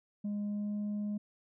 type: tone with pitch glide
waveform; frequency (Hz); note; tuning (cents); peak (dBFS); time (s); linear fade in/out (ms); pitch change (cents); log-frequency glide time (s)
sine; 205.9 to 207.5; G#3 to G#3; -15 to -1; -30; 0.24-1.18; 10; +14; 0.43-0.75
effects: tanh soft clip ceiling -32 dBFS

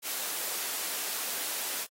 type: high-pass noise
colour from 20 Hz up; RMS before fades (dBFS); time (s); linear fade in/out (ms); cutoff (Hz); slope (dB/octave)
white; -34; 0.02-1.87; 50; 330; 12
effects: AAC 48 kbps

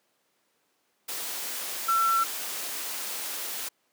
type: tone in noise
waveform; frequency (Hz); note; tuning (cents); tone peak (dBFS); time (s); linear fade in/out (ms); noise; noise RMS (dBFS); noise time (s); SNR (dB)
sine; 1345; E6; +34; -21; 1.88-2.24; 10; white; -34; 1.08-3.69; +10
effects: pink hiss -71 dBFS RMS until 3.92 s + high-pass 300 Hz 12 dB/octave

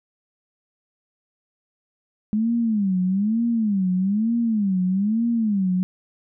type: tone with vibrato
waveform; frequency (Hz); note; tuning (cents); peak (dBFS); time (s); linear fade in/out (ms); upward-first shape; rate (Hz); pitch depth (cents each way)
sine; 207.2; G#3; -4; -18; 2.33-5.83; 0; sine; 1.1; 220
effects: none

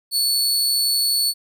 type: tone with amplitude modulation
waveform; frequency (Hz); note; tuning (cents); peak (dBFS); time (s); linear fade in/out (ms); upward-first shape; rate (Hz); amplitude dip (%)
sawtooth; 4435; C#8; 0; -13; 0.11-1.34; 50; sine; 132; 30
effects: none

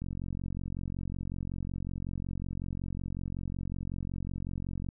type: click train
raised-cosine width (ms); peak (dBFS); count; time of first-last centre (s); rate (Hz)
5; -24; 222; 0.02-4.888; 45.4
effects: none

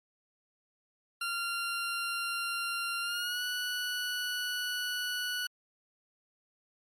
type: tone with pitch glide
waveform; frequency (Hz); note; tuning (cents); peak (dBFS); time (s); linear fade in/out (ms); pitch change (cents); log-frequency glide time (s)
20% pulse; 1385 to 1475.9; F6 to F#6; -15 to -5; -27; 1.21-5.47; 5; +110; 3.01-3.43
effects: MP3 64 kbps

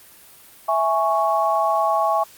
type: chord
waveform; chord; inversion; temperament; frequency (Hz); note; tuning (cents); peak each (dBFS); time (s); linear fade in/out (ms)
sine; C# minor; first; equal; 659.3 / 830.6 / 1108.7; E5 / G#5 / C#6; 0 / 0 / 0; -21; 0.68-2.24; 10
effects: white hiss -47 dBFS RMS until 2.37 s + Opus 32 kbps

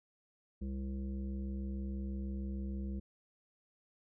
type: harmonic tone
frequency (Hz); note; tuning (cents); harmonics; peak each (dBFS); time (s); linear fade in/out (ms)
66.3; C2; +23; 1 / 3 / 5 / 7 / 8; -38 / -41 / -50 / -59 / -61; 0.61-3; 10
effects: none

